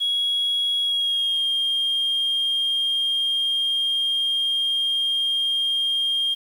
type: tone with pitch glide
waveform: sine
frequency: 3322 to 3216 Hz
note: G#7 to G7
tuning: 0 to +44 cents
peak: -18 dBFS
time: 0-6.35 s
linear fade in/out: 20 ms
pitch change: -56 cents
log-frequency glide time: 0.83-1.46 s
effects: tanh soft clip ceiling -17 dBFS + 8-bit